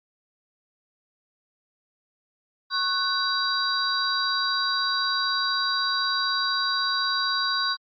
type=tone cluster; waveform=sine; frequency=1094 / 1494 / 3905 / 4733 Hz; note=C#6 / F#6 / B7 / D8; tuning=-23 / +16 / -20 / +13 cents; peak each=-28 dBFS; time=2.7-7.77 s; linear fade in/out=50 ms; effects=Opus 48 kbps